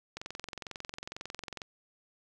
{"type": "click train", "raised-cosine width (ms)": 0.2, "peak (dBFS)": -22, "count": 33, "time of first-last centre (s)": [0.17, 1.618], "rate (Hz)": 22.1, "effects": []}